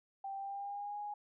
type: tone with pitch glide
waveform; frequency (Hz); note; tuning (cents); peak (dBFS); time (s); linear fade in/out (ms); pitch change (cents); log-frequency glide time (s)
sine; 784 to 827.3; G5 to G#5; 0 to -7; -39; 0.24-1.14; 5; +93; 0.36-0.99
effects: none